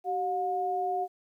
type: tone pair together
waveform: sine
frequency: 380.9 / 719 Hz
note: G4 / F#5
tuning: -50 / -50 cents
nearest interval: major seventh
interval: 1100 cents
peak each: -33 / -28 dBFS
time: 0.04-1.08 s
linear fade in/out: 50 ms
effects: 11-bit